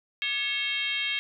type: tone with frequency modulation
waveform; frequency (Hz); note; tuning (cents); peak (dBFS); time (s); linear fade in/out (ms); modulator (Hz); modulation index
sine; 2700; E7; +41; -26; 0.22-1.19; 0; 505; 1.6
effects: none